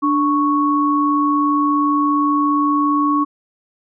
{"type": "tone pair together", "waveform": "sine", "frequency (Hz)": [293.8, 1108.7], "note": ["D4", "C#6"], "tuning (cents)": [1, 0], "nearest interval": "octave + major seventh", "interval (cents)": 2299, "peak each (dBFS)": -16, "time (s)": [0.02, 3.25], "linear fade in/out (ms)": 20, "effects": []}